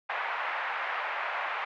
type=band-pass noise; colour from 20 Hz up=pink; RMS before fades=-33 dBFS; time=0.09-1.65 s; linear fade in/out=10 ms; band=750 to 2300 Hz; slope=24 dB/octave; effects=none